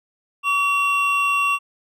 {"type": "tone pair together", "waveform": "triangle", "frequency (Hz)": [1138, 2737], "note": ["C#6", "F7"], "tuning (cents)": [45, -36], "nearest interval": "octave + minor third", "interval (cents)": 1519, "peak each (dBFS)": -18, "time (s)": [0.43, 1.59], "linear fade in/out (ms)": 50, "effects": []}